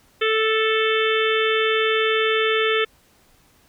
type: harmonic tone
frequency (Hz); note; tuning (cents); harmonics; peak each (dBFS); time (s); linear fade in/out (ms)
440; A4; 0; 1 / 3 / 4 / 5 / 6 / 7 / 8; -20 / -25 / -26 / -27 / -28 / -28 / -29; 0.21-2.85; 10
effects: pink hiss -57 dBFS RMS until 3.68 s